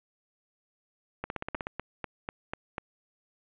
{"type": "two click trains", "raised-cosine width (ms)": 0.5, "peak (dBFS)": [-18, -18], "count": [8, 6], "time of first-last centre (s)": [[1.24, 1.669], [1.55, 2.782]], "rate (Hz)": [16.3, 4.06], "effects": ["resampled to 8000 Hz", "8-bit"]}